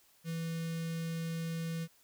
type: tone with notch filter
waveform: square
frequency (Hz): 164.81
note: E3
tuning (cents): 0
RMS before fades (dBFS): -37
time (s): 0.24-1.88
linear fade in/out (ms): 50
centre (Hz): 840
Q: 0.78
effects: white hiss -66 dBFS RMS until 2.03 s